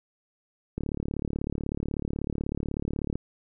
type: click train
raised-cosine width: 3 ms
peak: -17 dBFS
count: 87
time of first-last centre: 0.78-3.156 s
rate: 36.2 Hz
effects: none